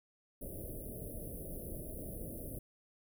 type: band-stop noise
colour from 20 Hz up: pink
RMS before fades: -44 dBFS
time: 0.41-2.59 s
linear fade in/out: 5 ms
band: 650 to 9700 Hz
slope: 96 dB/octave
effects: none